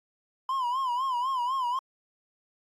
triangle tone with vibrato, 1017 Hz, C6, 50 cents flat, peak -24 dBFS, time 0.49-1.79 s, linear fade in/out 2 ms, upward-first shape sine, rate 4 Hz, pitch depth 110 cents each way, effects AAC 64 kbps

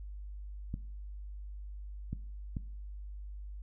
clicks, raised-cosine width 5 ms, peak -24 dBFS, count 3, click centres 0.741 / 2.13 / 2.568 s, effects noise-tail reverb RT60 0.5 s tail -18 dB re dry + added 50 Hz sine -41 dBFS peak until 3.62 s

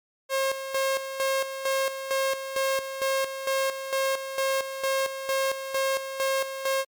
sawtooth tone with tremolo, 537 Hz, C5, 45 cents sharp, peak -19 dBFS, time 0.29-6.85 s, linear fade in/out 50 ms, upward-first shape square, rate 2.2 Hz, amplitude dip 65%, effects MP3 96 kbps

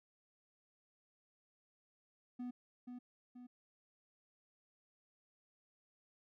triangle tone with echo, 246.9 Hz, B3, in tune, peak -39 dBFS, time 2.39-2.51 s, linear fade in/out 10 ms, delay 480 ms, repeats 2, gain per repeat -5 dB, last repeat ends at 3.47 s, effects none

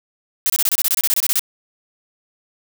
blue noise bursts, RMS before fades -17 dBFS, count 15, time 0.46-1.394 s, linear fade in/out 0 ms, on 38 ms, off 26 ms, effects none

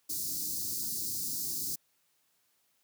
white band-stop noise, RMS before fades -35 dBFS, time 0.09-1.76 s, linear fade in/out 10 ms, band 360 to 4400 Hz, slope 48 dB/octave, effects white hiss -73 dBFS RMS until 2.83 s + high-pass 80 Hz 12 dB/octave

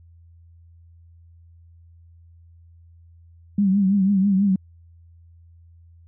sine tone with vibrato, 196 Hz, G3, in tune, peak -15 dBFS, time 3.58-4.56 s, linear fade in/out 5 ms, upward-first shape triangle, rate 6.1 Hz, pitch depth 96 cents each way, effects added 84 Hz sine -47 dBFS peak until 6.07 s

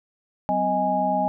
sine tone cluster, 186.9 / 255.1 / 626 / 827 Hz, F#3 / C4 / D#5 / G#5, +18 / -44 / +10 / -8 cents, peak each -29 / -29 / -25 / -22 dBFS, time 0.49-1.28 s, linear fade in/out 0 ms, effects none

